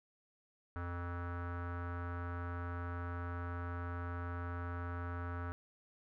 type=tone with low-pass filter; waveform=square; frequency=87.31 Hz; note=F2; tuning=in tune; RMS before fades=-41 dBFS; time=0.76-5.52 s; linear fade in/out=0 ms; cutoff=1400 Hz; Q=5.1; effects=none